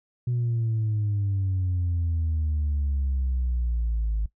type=exponential sweep; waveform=sine; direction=down; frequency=123.47 to 52.3 Hz; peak=-21 dBFS; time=0.27-4.26 s; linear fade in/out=5 ms; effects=noise-tail reverb RT60 0.1 s tail -19 dB re dry + tanh soft clip ceiling -20 dBFS